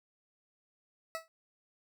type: tone with exponential decay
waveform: 20% pulse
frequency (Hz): 650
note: E5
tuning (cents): -24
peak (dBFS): -28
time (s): 1.15-1.28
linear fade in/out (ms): 0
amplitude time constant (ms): 28
effects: none